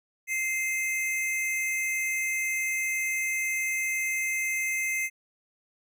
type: tone pair together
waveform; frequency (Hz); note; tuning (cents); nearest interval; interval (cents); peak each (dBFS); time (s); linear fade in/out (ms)
square; 2089 / 2561; C7 / D#7; -3 / +49; major third; 352; -28 / -35; 0.27-5.1; 50
effects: none